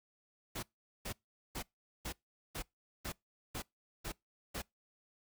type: noise bursts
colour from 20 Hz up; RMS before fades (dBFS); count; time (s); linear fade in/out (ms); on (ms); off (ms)
pink; -41; 9; 0.55-4.621; 10; 79; 420
effects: noise-tail reverb RT60 0.2 s tail -25 dB re dry